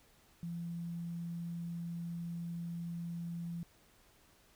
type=tone with quantisation; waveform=sine; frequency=170 Hz; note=F3; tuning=46 cents flat; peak=-38 dBFS; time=0.43-3.63 s; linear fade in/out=0 ms; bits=11; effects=pink hiss -66 dBFS RMS until 4.55 s